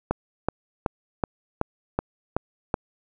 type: click train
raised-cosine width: 1 ms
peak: -8 dBFS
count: 8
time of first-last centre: 0.11-2.742 s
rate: 2.66 Hz
effects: none